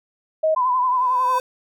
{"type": "tone", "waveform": "sine", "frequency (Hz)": 631, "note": "D#5", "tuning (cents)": 24, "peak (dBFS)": -15, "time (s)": [0.43, 0.55], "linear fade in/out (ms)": 10}
{"type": "tone with vibrato", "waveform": "sine", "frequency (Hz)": 1008, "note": "B5", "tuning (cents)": 35, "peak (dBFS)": -16, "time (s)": [0.56, 1.39], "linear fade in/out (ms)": 10, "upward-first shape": "triangle", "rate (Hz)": 11, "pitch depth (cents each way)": 61}
{"type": "tone with exponential growth", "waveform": "square", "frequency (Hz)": 512, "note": "C5", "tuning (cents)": -38, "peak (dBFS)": -25, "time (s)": [0.8, 1.4], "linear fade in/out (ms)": 1, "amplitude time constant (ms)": 130}
{"effects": []}